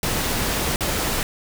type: noise with dropouts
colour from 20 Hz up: pink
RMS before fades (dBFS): -23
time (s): 0.03-1.23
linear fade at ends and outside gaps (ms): 1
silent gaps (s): 0.76-0.807
effects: none